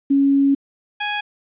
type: tone pair in turn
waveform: sine / 10% pulse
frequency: 277.2 / 830.7 Hz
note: C#4 / G#5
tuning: 0 / 0 cents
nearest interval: octave + perfect fifth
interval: 1900 cents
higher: second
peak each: -12 dBFS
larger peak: neither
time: 0.1-0.55 / 1-1.21 s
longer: first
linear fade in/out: 10 ms
effects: resampled to 8000 Hz + 9-bit